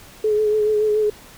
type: tone with vibrato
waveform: sine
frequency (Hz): 425.7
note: G#4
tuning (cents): +43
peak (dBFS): -15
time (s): 0.24-1.1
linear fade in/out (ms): 5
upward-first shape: sine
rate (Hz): 7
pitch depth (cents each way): 28
effects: pink hiss -44 dBFS RMS until 1.37 s